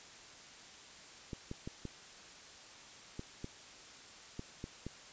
clicks, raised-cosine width 3 ms, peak -28 dBFS, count 9, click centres 1.332 / 1.514 / 1.675 / 1.853 / 3.194 / 3.444 / 4.394 / 4.641 / 4.866 s, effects white hiss -54 dBFS RMS until 5.12 s + resampled to 16000 Hz

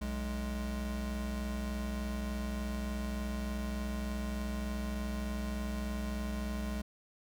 square tone pair together, 61.74 / 208.6 Hz, B1 / G#3, 0 / +8 cents, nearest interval octave + major sixth, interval 2108 cents, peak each -37 / -39 dBFS, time 0.01-6.82 s, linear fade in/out 10 ms, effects none

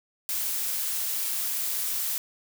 blue noise, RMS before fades -29 dBFS, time 0.29-2.18 s, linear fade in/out 0 ms, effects none

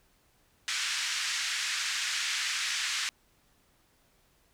pink band-pass noise, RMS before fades -32 dBFS, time 0.68-3.09 s, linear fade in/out 0 ms, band 1600 to 7400 Hz, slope 24 dB/octave, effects pink hiss -67 dBFS RMS until 4.53 s

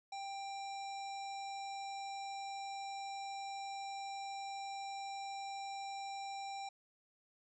harmonic tone, 789 Hz, G5, 11 cents sharp, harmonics 1 / 3 / 5 / 7 / 9 / 10, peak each -42 / -53 / -54 / -56 / -60 / -66 dBFS, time 0.12-6.69 s, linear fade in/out 5 ms, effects none

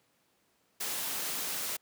white noise, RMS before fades -35 dBFS, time 0.8-1.77 s, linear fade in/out 10 ms, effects pink hiss -71 dBFS RMS until 1.81 s + high-pass 150 Hz 12 dB/octave

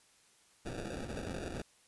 blue noise with sample-and-hold, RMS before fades -41 dBFS, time 0.65-1.62 s, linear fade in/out 5 ms, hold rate 1050 Hz, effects white hiss -66 dBFS RMS until 1.87 s + resampled to 24000 Hz

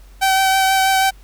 sawtooth tone with vibrato, 768 Hz, G5, 36 cents flat, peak -9 dBFS, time 0.21-1.11 s, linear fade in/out 20 ms, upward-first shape triangle, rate 6.2 Hz, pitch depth 16 cents each way, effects added 47 Hz sine -40 dBFS peak until 1.23 s + pink hiss -52 dBFS RMS until 1.23 s

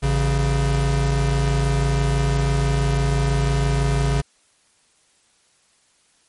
square tone pair together, 54.89 / 138.6 Hz, A1 / C#3, -3 / 0 cents, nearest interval octave + major third, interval 1603 cents, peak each -21 / -20 dBFS, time 0.02-4.22 s, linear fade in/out 20 ms, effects white hiss -60 dBFS RMS until 6.28 s + MP3 48 kbps

